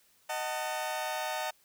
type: chord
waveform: sawtooth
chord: D# diminished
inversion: none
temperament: just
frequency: 622.3 / 746.7 / 896 Hz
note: D#5 / F#5 / A5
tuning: 0 / +16 / +31 cents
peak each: -33 / -33 / -33 dBFS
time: 0.29-1.51 s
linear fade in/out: 10 ms
effects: white hiss -66 dBFS RMS until 1.64 s